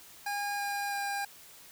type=tone with pitch steps; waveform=25% pulse; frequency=814 / 808.8 / 803.7 Hz; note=G#5 / G#5 / G5; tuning=-35 / -46 / +43 cents; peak=-28 dBFS; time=0.26-1.25 s; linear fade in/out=5 ms; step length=330 ms; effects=white hiss -53 dBFS RMS until 1.71 s